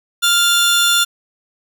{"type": "tone pair together", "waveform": "sawtooth", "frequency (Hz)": [1396.9, 3520], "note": ["F6", "A7"], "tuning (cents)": [0, 0], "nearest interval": "octave + major third", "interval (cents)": 1600, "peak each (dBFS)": -11, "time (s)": [0.22, 1.05], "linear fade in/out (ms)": 20, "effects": []}